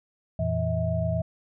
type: tone cluster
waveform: sine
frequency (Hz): 87.4 / 115.8 / 165.9 / 643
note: F2 / A#2 / E3 / E5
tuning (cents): +2 / -11 / +11 / -43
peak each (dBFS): -29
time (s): 0.39-1.22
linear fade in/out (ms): 5
effects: none